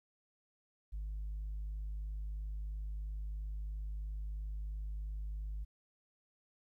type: tone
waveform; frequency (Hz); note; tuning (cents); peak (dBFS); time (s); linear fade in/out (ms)
sine; 51.5; G#1; -14; -36; 0.92-5.65; 20
effects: tanh soft clip ceiling -36 dBFS + 13-bit